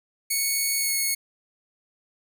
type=tone with pitch glide; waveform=5% pulse; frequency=2217 to 2193 Hz; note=C#7 to C#7; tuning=0 to -19 cents; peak=-13 dBFS; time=0.3-1.15 s; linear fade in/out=10 ms; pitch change=-19 cents; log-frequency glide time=0.78-0.94 s; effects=none